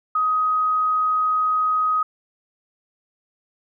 sine tone, 1257 Hz, D#6, 17 cents sharp, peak -17 dBFS, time 0.15-2.03 s, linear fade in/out 5 ms, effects none

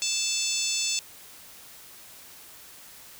harmonic tone with a mistuned harmonic, 880 Hz, A5, in tune, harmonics 3 / 4 / 5 / 6 / 7 / 8 / 9, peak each -33 / -33 / -33 / -33 / -33 / -33 / -33 dBFS, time 0.02-0.99 s, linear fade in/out 0 ms, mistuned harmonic 7, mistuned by +29 cents, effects white hiss -48 dBFS RMS until 3.19 s

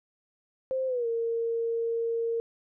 sine tone with pitch glide, 523.3 to 460.9 Hz, C5 to A#4, 0 to -20 cents, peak -26 dBFS, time 0.71-2.4 s, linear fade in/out 0 ms, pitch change -220 cents, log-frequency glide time 0.87-1.07 s, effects none

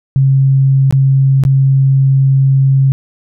sine tone with dropouts, 135.2 Hz, C#3, 43 cents flat, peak -6 dBFS, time 0.16-2.92 s, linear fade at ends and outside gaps 0 ms, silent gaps 0.909-0.925 / 1.437-1.451 s, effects none

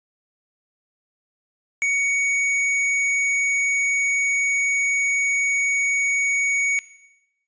triangle tone with tanh clipping, 2238 Hz, C#7, 16 cents sharp, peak -20 dBFS, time 1.82-6.79 s, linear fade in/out 0 ms, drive 18 dB, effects noise-tail reverb RT60 0.9 s tail -18 dB re dry + resampled to 16000 Hz

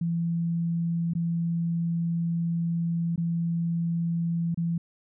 sine tone with dropouts, 168.4 Hz, E3, 37 cents sharp, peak -24 dBFS, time 0.01-4.78 s, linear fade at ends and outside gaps 5 ms, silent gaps 1.136-1.151 / 3.16-3.177 / 4.545-4.574 s, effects none

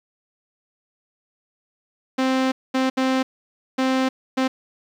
sawtooth tone bursts at uneven times, 261.6 Hz, C4, in tune, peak -14 dBFS, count 5, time 2.18-2.52 / 2.74-2.9 / 2.97-3.23 / 3.78-4.09 / 4.37-4.48 s, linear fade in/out 10 ms, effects low-pass 5000 Hz 12 dB/octave + 9-bit

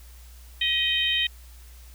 harmonic tone with a mistuned harmonic, 622.3 Hz, D#5, in tune, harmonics 3 / 4 / 5 / 6, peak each -29 / -29 / -24 / -28 dBFS, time 0.61-1.27 s, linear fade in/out 5 ms, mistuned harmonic 3, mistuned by +35 cents, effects added 60 Hz sine -44 dBFS peak until 1.94 s + white hiss -54 dBFS RMS until 1.94 s

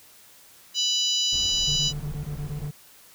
harmonic tone, 988 Hz, B5, in tune, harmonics 3 / 4 / 5 / 6 / 7, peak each -25 / -27 / -29 / -31 / -32 dBFS, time 0.74-1.93 s, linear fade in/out 50 ms
brown noise, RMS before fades -37 dBFS, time 1.32-2.69 s, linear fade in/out 10 ms
triangle tone bursts, 146.83 Hz, D3, in tune, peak -27 dBFS, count 9, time 1.67-2.711 s, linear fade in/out 10 ms, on 97 ms, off 21 ms
effects white hiss -52 dBFS RMS until 3.14 s

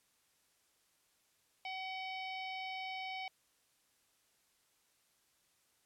harmonic tone, 756 Hz, F#5, 37 cents sharp, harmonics 1 / 3 / 4 / 5 / 6 / 7, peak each -43 / -44 / -50 / -55 / -59 / -55 dBFS, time 1.65-3.28 s, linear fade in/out 2 ms, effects white hiss -74 dBFS RMS until 5.85 s + low-pass 12000 Hz 12 dB/octave

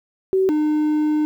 sine / triangle tone pair in turn, 380.2 / 303.7 Hz, F#4 / D#4, +47 / -42 cents, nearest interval major third, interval 389 cents, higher first, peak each -14 dBFS, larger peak neither, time 0.33-0.49 / 0.49-1.25 s, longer second, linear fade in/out 0 ms, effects 9-bit

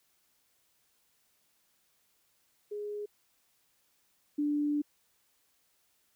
sine tone pair in turn, 415.3 / 293.7 Hz, G#4 / D4, 0 / 0 cents, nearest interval tritone, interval 600 cents, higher first, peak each -35 / -27 dBFS, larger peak second, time 2.71-3.06 / 4.38-4.82 s, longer second, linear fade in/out 10 ms, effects white hiss -72 dBFS RMS until 6.15 s

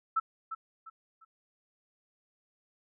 sine tone with echo, 1318.5 Hz, E6, in tune, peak -24 dBFS, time 0.16-0.2 s, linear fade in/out 10 ms, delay 350 ms, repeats 3, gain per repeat -10 dB, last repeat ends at 1.25 s, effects none

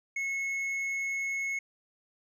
triangle tone with hard clipping, 2185 Hz, C#7, 26 cents flat, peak -31 dBFS, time 0.16-1.59 s, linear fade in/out 5 ms, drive 7 dB, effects none

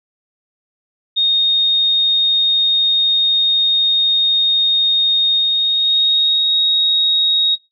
sine tone with pitch glide, 3704 to 3767 Hz, A#7 to A#7, -12 to +17 cents, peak -11 dBFS, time 1.16-7.56 s, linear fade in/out 20 ms, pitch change +29 cents, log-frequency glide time 5.34-6.56 s, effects noise-tail reverb RT60 0.2 s tail -18 dB re dry

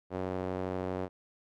sawtooth tone with band-pass filter, 92.5 Hz, F#2, in tune, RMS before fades -35 dBFS, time 0.1-1.09 s, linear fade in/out 50 ms, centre 510 Hz, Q 1.1, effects none

